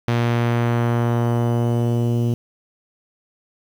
sawtooth tone with low-pass filter sweep, 118.6 Hz, A#2, 30 cents sharp, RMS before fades -19 dBFS, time 0.08-2.34 s, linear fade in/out 0 ms, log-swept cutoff 3600 to 350 Hz, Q 0.91, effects 7-bit

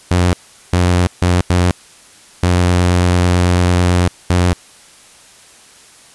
sawtooth tone bursts at uneven times, 89.1 Hz, F2, 35 cents sharp, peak -6 dBFS, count 6, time 0.11-0.33 / 0.73-1.07 / 1.22-1.41 / 1.5-1.71 / 2.43-4.08 / 4.3-4.53 s, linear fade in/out 0 ms, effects white hiss -43 dBFS RMS until 6.14 s + resampled to 24000 Hz

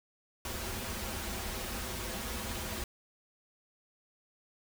pink noise with comb filter, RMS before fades -38 dBFS, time 0.45-2.84 s, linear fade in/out 2 ms, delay 6.8 ms, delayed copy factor -0.75, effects none

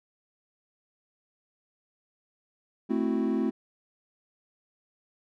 triangle chord, F# half-diminished seventh, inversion first, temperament equal, 220 / 261.6 / 329.6 / 370 Hz, A3 / C4 / E4 / F#4, 0 / 0 / 0 / 0 cents, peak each -27 / -27 / -29 / -31 dBFS, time 2.89-3.51 s, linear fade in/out 20 ms, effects none

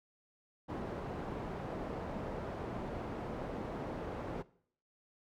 white low-pass noise, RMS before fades -41 dBFS, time 0.68-4.43 s, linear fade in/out 20 ms, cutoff 600 Hz, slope 12 dB/octave, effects noise-tail reverb RT60 0.6 s tail -20 dB re dry

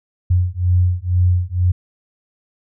sine beating tone pair, 88.7 / 90.8 Hz, F2 / F#2, +27 / -32 cents, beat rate 2.1 Hz, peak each -16 dBFS, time 0.3-1.72 s, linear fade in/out 10 ms, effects none

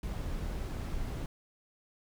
brown noise, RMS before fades -36 dBFS, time 0.03-1.26 s, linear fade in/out 2 ms, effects none

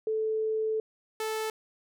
sine / sawtooth tone pair in turn, 437.7 / 437.7 Hz, A4 / A4, -9 / -9 cents, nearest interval unison, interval 0 cents, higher neither, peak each -26 dBFS, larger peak neither, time 0.07-0.8 / 1.2-1.5 s, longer first, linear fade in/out 2 ms, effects none

